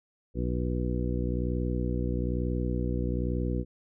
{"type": "harmonic tone", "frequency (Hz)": 61.1, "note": "B1", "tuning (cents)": -18, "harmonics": [1, 2, 3, 4, 5, 6, 8], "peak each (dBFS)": [-30, -33, -35, -36, -37, -38, -39], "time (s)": [0.34, 3.65], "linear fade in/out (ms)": 50, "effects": []}